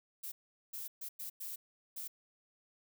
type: noise bursts at uneven times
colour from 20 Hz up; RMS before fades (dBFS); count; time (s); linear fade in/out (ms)
violet; -43; 6; 0.23-0.32 / 0.73-0.88 / 1.01-1.09 / 1.19-1.3 / 1.4-1.56 / 1.96-2.08; 10
effects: none